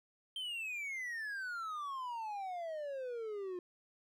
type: exponential sweep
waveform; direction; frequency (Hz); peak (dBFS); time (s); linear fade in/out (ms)
triangle; down; 3159 to 352.2; -37; 0.36-3.59; 2
effects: none